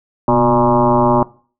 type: tone with frequency modulation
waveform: sine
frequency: 598 Hz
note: D5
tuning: 31 cents sharp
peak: -9 dBFS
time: 0.28-1.23 s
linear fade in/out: 2 ms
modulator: 117 Hz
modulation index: 4
effects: noise-tail reverb RT60 0.4 s tail -20 dB re dry